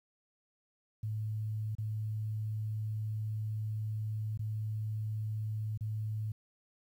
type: tone with dropouts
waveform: sine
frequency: 108.1 Hz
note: A2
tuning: 30 cents flat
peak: -33 dBFS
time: 1.03-6.32 s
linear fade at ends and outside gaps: 5 ms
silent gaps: 1.752-1.783 / 4.375-4.392 / 5.776-5.808 s
effects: 11-bit